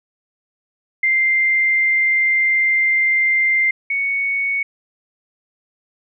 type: tone pair in turn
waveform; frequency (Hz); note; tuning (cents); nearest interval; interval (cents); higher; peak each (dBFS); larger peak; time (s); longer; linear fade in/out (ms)
sine; 2093 / 2223; C7 / C#7; 0 / +4; minor second; 104; second; -13 / -17; first; 1.03-3.71 / 3.9-4.63; first; 5
effects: none